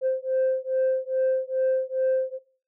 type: beating tone pair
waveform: sine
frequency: 521 / 523.4 Hz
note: C5 / C5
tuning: -7 / 0 cents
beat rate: 2.4 Hz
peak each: -24 dBFS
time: 0.01-2.39 s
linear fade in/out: 50 ms
effects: noise-tail reverb RT60 0.4 s tail -18 dB re dry + tanh soft clip ceiling -17 dBFS